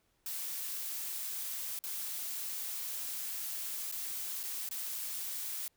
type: noise with dropouts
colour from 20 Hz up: blue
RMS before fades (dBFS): -39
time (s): 0.26-5.68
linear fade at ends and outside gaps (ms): 2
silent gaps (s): 1.79-1.838 / 3.915-3.923 / 4.432-4.436 / 4.69-4.711
effects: pink hiss -75 dBFS RMS until 5.76 s